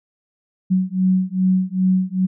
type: beating tone pair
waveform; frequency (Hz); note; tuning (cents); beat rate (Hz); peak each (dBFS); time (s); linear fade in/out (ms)
sine; 185 / 187.5; F#3 / F#3; 0 / +23; 2.5; -18; 0.7-2.27; 20
effects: none